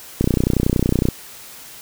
click train, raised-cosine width 3 ms, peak -3 dBFS, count 28, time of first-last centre 0.21-1.087 s, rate 30.8 Hz, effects white hiss -39 dBFS RMS until 1.81 s

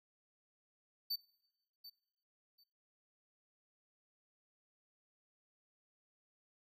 square tone with echo, 4560 Hz, C#8, 48 cents sharp, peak -36 dBFS, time 1.1-1.16 s, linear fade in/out 10 ms, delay 740 ms, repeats 2, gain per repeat -15 dB, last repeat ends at 2.64 s, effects noise-tail reverb RT60 1.0 s tail -23 dB re dry

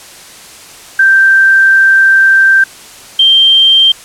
sine tone pair in turn, 1568 / 3160 Hz, G6 / G7, 0 / +13 cents, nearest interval octave, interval 1213 cents, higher second, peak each -3 dBFS, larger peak neither, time 0.99-2.64 / 3.19-3.92 s, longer first, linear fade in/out 5 ms, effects white hiss -33 dBFS RMS until 4.04 s + low-pass 10000 Hz 12 dB/octave

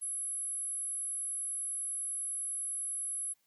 sine tone, 10850 Hz, E9, 49 cents sharp, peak -34 dBFS, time 0.01-3.34 s, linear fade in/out 20 ms, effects white hiss -75 dBFS RMS until 3.46 s

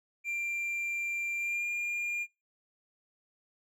triangle tone with pitch glide, 2373 to 2408 Hz, D7 to D7, +17 to +43 cents, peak -29 dBFS, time 0.24-2.27 s, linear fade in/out 50 ms, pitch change +26 cents, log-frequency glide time 1.37-1.65 s, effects noise-tail reverb RT60 0.2 s tail -19 dB re dry

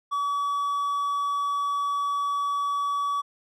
triangle tone, 1140 Hz, C#6, 48 cents sharp, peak -22 dBFS, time 0.11-3.22 s, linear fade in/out 20 ms, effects none

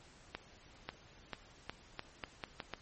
accelerating click train, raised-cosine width 0.3 ms, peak -23 dBFS, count 9, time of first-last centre 0.35-2.737 s, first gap 540 ms, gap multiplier 0.82, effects pink hiss -60 dBFS RMS until 2.81 s + MP3 32 kbps

